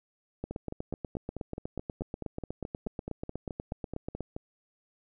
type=two click trains; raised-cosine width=2 ms; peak=-23 / -21 dBFS; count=19 / 32; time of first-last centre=0.51-4.364 / 0.44-4.207 s; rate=4.67 / 8.23 Hz; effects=none